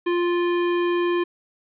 square tone, 349.2 Hz, F4, in tune, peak -20 dBFS, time 0.06-1.24 s, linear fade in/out 10 ms, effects resampled to 8000 Hz + 10-bit

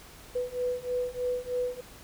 sine beating tone pair, 493.9 / 497.1 Hz, B4 / B4, 0 / +11 cents, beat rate 3.2 Hz, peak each -32 / -31 dBFS, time 0.35-1.81 s, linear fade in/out 10 ms, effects added 50 Hz sine -55 dBFS peak until 2.03 s + pink hiss -50 dBFS RMS until 2.03 s

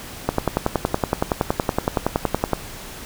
click train, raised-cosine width 1 ms, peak -3 dBFS, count 25, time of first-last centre 0.29-2.533 s, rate 10.7 Hz, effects pink hiss -36 dBFS RMS until 3.05 s

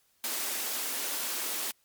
white high-pass noise, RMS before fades -33 dBFS, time 0.24-1.71 s, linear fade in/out 0 ms, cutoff 220 Hz, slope 48 dB/octave, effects white hiss -69 dBFS RMS until 1.84 s + MP3 96 kbps

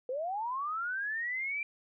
sine linear sweep, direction up, 485.1 to 2371 Hz, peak -32 dBFS, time 0.09-1.63 s, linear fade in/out 2 ms, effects none

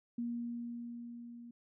sine tone with level ramp, 237 Hz, A#3, 29 cents sharp, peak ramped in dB -34 to -48 dBFS, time 0.18-1.51 s, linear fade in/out 5 ms, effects none

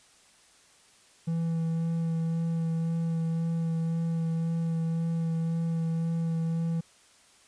triangle tone with vibrato, 164.81 Hz, E3, in tune, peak -24 dBFS, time 1.27-6.81 s, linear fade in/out 10 ms, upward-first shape sine, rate 1.9 Hz, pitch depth 12 cents each way, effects white hiss -59 dBFS RMS until 7.47 s + resampled to 22050 Hz

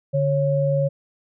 sine tone pair together, 145.26 / 550 Hz, D3 / C#5, -19 / -14 cents, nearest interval octave + major seventh, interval 2305 cents, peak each -20 dBFS, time 0.13-0.89 s, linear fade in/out 20 ms, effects none

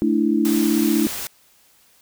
sine chord, A suspended fourth, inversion none, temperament equal, 220 / 293.7 / 329.6 Hz, A3 / D4 / E4, 0 / 0 / 0 cents, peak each -20 dBFS, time 0.02-1.07 s, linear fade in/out 0 ms
white noise, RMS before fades -29 dBFS, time 0.45-1.27 s, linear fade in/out 0 ms
effects white hiss -56 dBFS RMS until 2.01 s

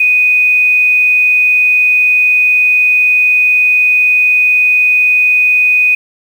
sine tone with quantisation, 2489 Hz, D#7, in tune, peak -6 dBFS, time 0-5.95 s, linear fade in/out 5 ms, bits 6, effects none

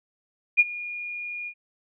sine tone with ADSR envelope, 2431 Hz, D#7, 41 cents flat, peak -11 dBFS, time 0.57-1.54 s, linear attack 27 ms, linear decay 36 ms, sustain -20 dB, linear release 68 ms, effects none

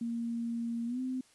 sine tone with pitch glide, 233.1 to 257.2 Hz, A#3 to C4, 0 to -30 cents, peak -32 dBFS, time 0.01-1.21 s, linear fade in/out 5 ms, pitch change +170 cents, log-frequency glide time 0.86-1 s, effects white hiss -64 dBFS RMS until 1.34 s + resampled to 24000 Hz

